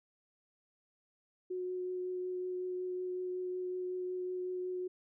sine tone with vibrato, 365.1 Hz, F#4, 23 cents flat, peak -35 dBFS, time 1.5-4.88 s, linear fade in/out 10 ms, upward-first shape triangle, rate 5.4 Hz, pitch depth 11 cents each way, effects none

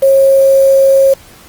sine tone with quantisation, 542 Hz, C#5, 39 cents flat, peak -4 dBFS, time 0.02-1.14 s, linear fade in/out 10 ms, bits 4, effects pink hiss -39 dBFS RMS until 1.48 s + Opus 24 kbps

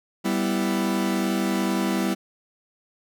40% pulse chord, E minor, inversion first, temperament equal, 196 / 246.9 / 329.6 Hz, G3 / B3 / E4, 0 / 0 / 0 cents, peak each -24 / -27 / -26 dBFS, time 0.24-2.15 s, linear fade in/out 20 ms, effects none

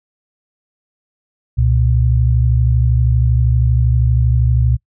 sine tone pair together, 67.35 / 120 Hz, C#2 / B2, -49 / -49 cents, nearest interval minor seventh, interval 1000 cents, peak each -13 dBFS, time 1.57-4.77 s, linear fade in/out 20 ms, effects noise-tail reverb RT60 0.1 s tail -24 dB re dry

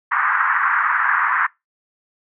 white band-pass noise, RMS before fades -18 dBFS, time 0.11-1.47 s, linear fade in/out 10 ms, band 980 to 1800 Hz, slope 48 dB/octave, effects noise-tail reverb RT60 0.2 s tail -23 dB re dry

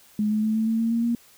sine tone with pitch steps, 211 / 214.3 / 217.7 / 221.1 / 224.6 / 228.1 / 231.7 / 235.3 Hz, G#3 / A3 / A3 / A3 / A3 / A#3 / A#3 / A#3, +28 / -45 / -18 / +9 / +36 / -37 / -10 / +16 cents, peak -20 dBFS, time 0.19-1.15 s, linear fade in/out 2 ms, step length 120 ms, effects white hiss -54 dBFS RMS until 1.37 s

